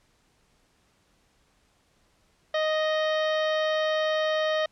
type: harmonic tone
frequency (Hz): 622.3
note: D#5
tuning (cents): 0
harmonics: 1 / 2 / 3 / 4 / 5 / 6 / 7 / 8 / 9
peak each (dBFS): -24 / -33 / -32 / -44 / -36 / -38 / -47 / -51 / -49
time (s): 2.54-4.66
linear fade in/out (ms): 5
effects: pink hiss -66 dBFS RMS until 4.71 s + low-pass 9000 Hz 12 dB/octave